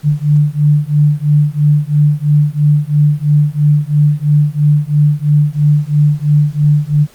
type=beating tone pair; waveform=sine; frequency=146.6 / 149.6 Hz; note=D3 / D3; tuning=-3 / +32 cents; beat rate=3 Hz; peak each=-11 dBFS; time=0.03-7.07 s; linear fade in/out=50 ms; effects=pink hiss -45 dBFS RMS until 7.14 s + Opus 48 kbps